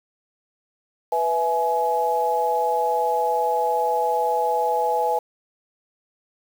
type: chord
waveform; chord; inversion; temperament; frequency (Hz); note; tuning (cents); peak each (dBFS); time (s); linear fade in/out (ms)
sine; E major; second; equal with one note detuned; 493.9 / 659.3 / 841.7; B4 / E5 / G#5; 0 / 0 / +23; -24 / -26 / -21; 1.12-5.19; 5
effects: 7-bit